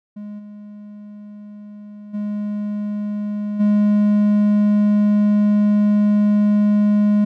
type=tone with level steps; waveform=triangle; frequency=207.7 Hz; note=G#3; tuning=in tune; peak=-27 / -32 / -19 / -10 dBFS; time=0.16-7.25 s; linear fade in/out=10 ms; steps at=0.38 / 2.13 / 3.59 s; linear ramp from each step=20 ms; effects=none